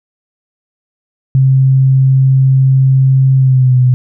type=tone with pitch glide; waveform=sine; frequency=133 to 126.34 Hz; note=C3 to B2; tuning=+29 to +40 cents; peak=-5 dBFS; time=1.35-3.94 s; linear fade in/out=0 ms; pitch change=-89 cents; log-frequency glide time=3.37-3.78 s; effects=none